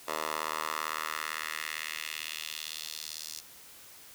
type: tone with high-pass filter sweep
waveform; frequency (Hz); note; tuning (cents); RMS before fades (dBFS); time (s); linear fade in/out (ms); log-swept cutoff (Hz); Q
10% pulse; 77.78; D#2; 0; -37; 0.07-3.41; 20; 720 to 5300; 1.8
effects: white hiss -52 dBFS RMS until 4.14 s